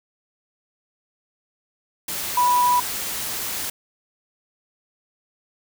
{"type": "tone in noise", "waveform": "sine", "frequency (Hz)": 983, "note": "B5", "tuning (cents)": -8, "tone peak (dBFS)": -15, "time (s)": [2.37, 2.8], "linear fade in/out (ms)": 5, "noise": "white", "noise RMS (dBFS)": -28, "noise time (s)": [2.08, 3.7], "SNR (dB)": 10, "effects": []}